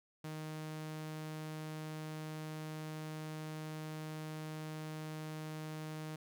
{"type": "tone", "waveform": "sawtooth", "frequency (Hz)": 155.56, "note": "D#3", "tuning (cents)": 0, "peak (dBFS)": -38, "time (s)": [0.24, 6.16], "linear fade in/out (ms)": 5, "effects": []}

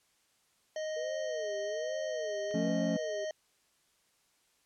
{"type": "harmonic tone", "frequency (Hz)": 622.3, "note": "D#5", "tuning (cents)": 0, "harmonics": [1, 3, 5, 7, 9, 10], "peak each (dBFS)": [-34, -46, -50, -56, -54, -53], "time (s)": [0.76, 3.31], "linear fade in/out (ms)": 2}
{"type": "tone with vibrato", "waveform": "sine", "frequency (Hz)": 462.4, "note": "A#4", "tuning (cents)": -14, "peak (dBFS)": -39, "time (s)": [0.96, 3.25], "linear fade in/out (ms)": 10, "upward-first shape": "sine", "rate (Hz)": 1.2, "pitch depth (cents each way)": 260}
{"type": "click", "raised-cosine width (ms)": 0.3, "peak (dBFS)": -37, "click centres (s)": 2.511}
{"type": "chord", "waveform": "triangle", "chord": "F augmented", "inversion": "none", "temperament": "equal", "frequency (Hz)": [174.61, 220, 277.2], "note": ["F3", "A3", "C#4"], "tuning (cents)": [0, 0, 0], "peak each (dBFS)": -32, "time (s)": [2.54, 2.97], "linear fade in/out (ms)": 5}
{"effects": ["white hiss -71 dBFS RMS until 4.65 s", "low-pass 10000 Hz 12 dB/octave"]}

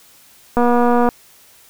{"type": "click train", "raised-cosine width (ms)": 1, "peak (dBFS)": -3, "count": 126, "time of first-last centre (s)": [0.57, 1.089], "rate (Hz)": 241, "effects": ["white hiss -48 dBFS RMS until 1.69 s"]}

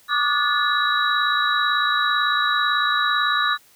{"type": "tone cluster", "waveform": "sine", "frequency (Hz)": [1158, 1216, 1447, 1732, 3883], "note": ["D6", "D#6", "F#6", "A6", "B7"], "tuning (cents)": [-25, -40, -39, -28, -30], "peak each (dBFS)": -24, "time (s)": [0.08, 3.58], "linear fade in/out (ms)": 50, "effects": ["white hiss -54 dBFS RMS until 3.75 s"]}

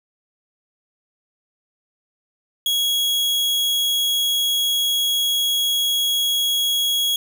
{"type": "tone", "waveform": "40% pulse", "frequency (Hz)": 3322, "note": "G#7", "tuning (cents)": 0, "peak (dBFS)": -17, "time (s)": [2.66, 7.16], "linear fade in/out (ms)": 2, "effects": []}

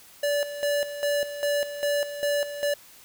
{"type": "tone with tremolo", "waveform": "square", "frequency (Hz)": 579, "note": "D5", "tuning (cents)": -25, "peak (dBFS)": -23, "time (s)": [0.23, 2.74], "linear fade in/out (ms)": 5, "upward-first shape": "square", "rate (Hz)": 2.5, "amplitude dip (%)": 70, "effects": ["white hiss -51 dBFS RMS until 3.04 s"]}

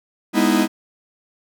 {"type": "chord", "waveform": "45% pulse", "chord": "E major seventh", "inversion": "first", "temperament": "equal with one note detuned", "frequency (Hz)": [206, 246.9, 311.1, 329.6], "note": ["G#3", "B3", "D#4", "E4"], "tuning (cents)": [-14, 0, 0, 0], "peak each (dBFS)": -20, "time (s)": [0.33, 0.68], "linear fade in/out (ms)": 50, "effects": []}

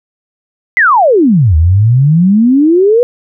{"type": "exponential two-way sweep", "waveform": "sine", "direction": "down then up", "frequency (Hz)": [2093, 76, 498.1], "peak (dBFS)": -4, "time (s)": [0.77, 3.03], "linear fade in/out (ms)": 0, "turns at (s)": 1.56, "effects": []}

